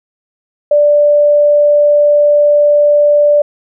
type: tone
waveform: sine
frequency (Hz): 587.3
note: D5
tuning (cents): 0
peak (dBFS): -5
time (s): 0.71-3.42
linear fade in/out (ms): 5
effects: none